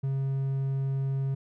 triangle tone, 135.6 Hz, C#3, 38 cents flat, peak -24 dBFS, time 0.03-1.35 s, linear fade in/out 10 ms, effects none

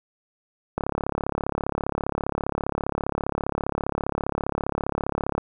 click train, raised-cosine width 1 ms, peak -10 dBFS, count 162, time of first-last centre 0.78-5.38 s, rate 35 Hz, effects none

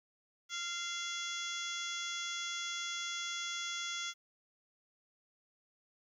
harmonic tone with a mistuned harmonic, 692 Hz, F5, 16 cents flat, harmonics 2 / 3 / 4 / 5 / 6 / 7 / 8 / 9 / 10, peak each -44 / -44 / -51 / -41 / -55 / -51 / -49 / -46 / -49 dBFS, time 0.49-4.14 s, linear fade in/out 50 ms, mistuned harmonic 5, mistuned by -42 cents, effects 12-bit

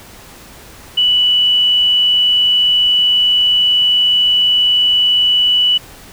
sine tone, 2960 Hz, F#7, in tune, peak -9 dBFS, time 0.97-5.78 s, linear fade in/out 10 ms, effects pink hiss -38 dBFS RMS until 6.12 s

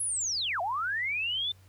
sine linear two-way sweep, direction down then up, 10820 to 654 to 3591 Hz, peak -28 dBFS, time 0-1.52 s, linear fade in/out 5 ms, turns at 0.61 s, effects added 94 Hz sine -54 dBFS peak until 1.68 s + pink hiss -63 dBFS RMS until 1.68 s

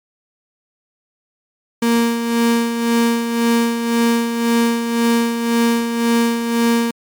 35% pulse tone with tremolo, 233.1 Hz, A#3, in tune, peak -10 dBFS, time 1.82-6.91 s, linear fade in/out 5 ms, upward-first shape sine, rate 1.9 Hz, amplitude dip 55%, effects MP3 96 kbps

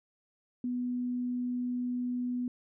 sine tone, 246.9 Hz, B3, in tune, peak -30 dBFS, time 0.64-2.48 s, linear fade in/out 2 ms, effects none

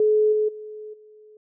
sine tone with level steps, 427.4 Hz, G#4, 50 cents sharp, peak -15 / -18 / -34 / -46 dBFS, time 0-1.37 s, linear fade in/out 2 ms, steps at 0.32 / 0.48 / 0.93 s, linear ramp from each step 10 ms, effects none

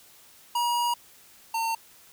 square tone pair in turn, 956 / 908.1 Hz, A#5 / A#5, +43 / -46 cents, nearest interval minor second, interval 89 cents, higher first, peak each -24 / -26 dBFS, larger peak first, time 0.55-0.94 / 1.54-1.75 s, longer first, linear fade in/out 5 ms, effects white hiss -54 dBFS RMS until 2.12 s

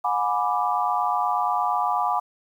sine chord, G# half-diminished seventh, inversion third, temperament equal with one note detuned, 722.3 / 830.6 / 987.8 / 1174.7 Hz, F#5 / G#5 / B5 / D6, -42 / 0 / 0 / 0 cents, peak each -26 dBFS, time 0.04-2.2 s, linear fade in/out 10 ms, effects 9-bit

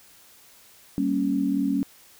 sine chord, G diminished, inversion none, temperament equal, 196 / 233.1 / 277.2 Hz, G3 / Bb3 / Db4, 0 / 0 / 0 cents, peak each -27 / -29 / -23 dBFS, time 0.98-1.83 s, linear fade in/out 0 ms, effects white hiss -53 dBFS RMS until 2.19 s

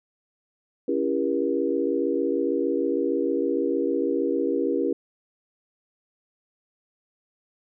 sine chord, C# diminished seventh, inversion none, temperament just, 277.2 / 332.6 / 399.1 / 479 Hz, C#4 / E4 / G4 / Bb4, 0 / +16 / +31 / +47 cents, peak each -27 dBFS, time 0.88-4.93 s, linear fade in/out 5 ms, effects none

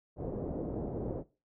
white low-pass noise, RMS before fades -37 dBFS, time 0.16-1.24 s, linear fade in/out 50 ms, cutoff 510 Hz, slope 24 dB/octave, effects noise-tail reverb RT60 0.3 s tail -18 dB re dry

